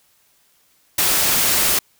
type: noise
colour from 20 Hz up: white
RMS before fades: -17 dBFS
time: 0.98-1.79 s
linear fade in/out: 5 ms
effects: white hiss -59 dBFS RMS until 1.99 s